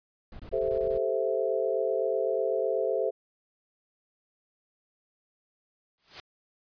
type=noise bursts; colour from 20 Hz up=brown; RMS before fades=-43 dBFS; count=7; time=0.32-0.977 s; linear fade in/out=2 ms; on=75 ms; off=22 ms
type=chord; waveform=sine; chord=A minor seventh; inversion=third; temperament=equal; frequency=392 / 440 / 523.3 / 659.3 Hz; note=G4 / A4 / C5 / E5; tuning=0 / 0 / 0 / 0 cents; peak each=-32 / -30 / -29 / -32 dBFS; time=0.52-3.11 s; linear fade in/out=20 ms
type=noise with exponential growth; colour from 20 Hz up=white; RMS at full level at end=-36 dBFS; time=5.98-6.2 s; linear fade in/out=0 ms; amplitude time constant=46 ms
effects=resampled to 11025 Hz